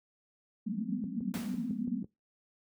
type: band-pass noise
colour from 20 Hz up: pink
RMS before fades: -35 dBFS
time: 0.66-2.03 s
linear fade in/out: 5 ms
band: 180 to 260 Hz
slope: 96 dB/octave
type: click train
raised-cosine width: 3 ms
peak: -31 dBFS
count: 7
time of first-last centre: 1.04-2.043 s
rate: 5.98 Hz
type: noise with exponential decay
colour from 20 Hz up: pink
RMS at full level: -40 dBFS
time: 1.34-1.85 s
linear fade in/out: 0 ms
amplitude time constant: 110 ms
effects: noise-tail reverb RT60 0.2 s tail -21 dB re dry + high-pass 100 Hz 12 dB/octave